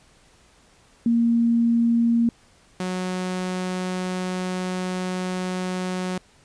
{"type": "tone pair in turn", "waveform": ["sine", "sawtooth"], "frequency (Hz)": [233.1, 183.52], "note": ["A#3", "F#3"], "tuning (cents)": [0, -14], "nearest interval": "major third", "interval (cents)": 414, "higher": "first", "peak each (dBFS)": [-16, -21], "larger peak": "first", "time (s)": [[1.06, 2.29], [2.8, 6.18]], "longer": "second", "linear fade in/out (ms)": 2, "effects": ["pink hiss -56 dBFS RMS until 6.44 s", "resampled to 22050 Hz"]}